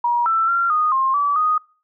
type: tone with pitch steps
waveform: sine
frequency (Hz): 955 / 1331 / 1376 / 1235 / 1062 / 1151 / 1243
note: A#5 / E6 / F6 / D#6 / C6 / D6 / D#6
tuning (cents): +42 / +16 / -26 / -13 / +25 / -35 / -2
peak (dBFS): -15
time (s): 0.04-1.58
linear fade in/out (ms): 5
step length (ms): 220
effects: noise-tail reverb RT60 0.4 s tail -24 dB re dry